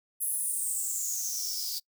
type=noise with high-pass filter sweep; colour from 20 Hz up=blue; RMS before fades=-32 dBFS; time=0.2-1.8 s; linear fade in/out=20 ms; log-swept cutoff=11000 to 4600 Hz; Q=8.6; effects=noise-tail reverb RT60 0.1 s tail -24 dB re dry